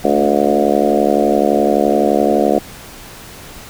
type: harmonic tone with a mistuned harmonic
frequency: 71.7 Hz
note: D2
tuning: 41 cents flat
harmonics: 3 / 4 / 5 / 6 / 7 / 8 / 9 / 10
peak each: -19 / -19 / -19 / -19 / -19 / -19 / -19 / -19 dBFS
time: 0.04-2.59 s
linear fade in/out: 5 ms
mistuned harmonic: 4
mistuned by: +17 cents
effects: pink hiss -35 dBFS RMS until 3.69 s